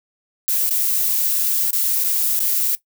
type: noise with dropouts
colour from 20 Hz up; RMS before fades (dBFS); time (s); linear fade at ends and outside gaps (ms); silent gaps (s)
violet; -19; 0.48-2.75; 0; 0.693-0.708 / 1.706-1.731 / 2.04-2.044 / 2.392-2.403
effects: noise-tail reverb RT60 0.1 s tail -17 dB re dry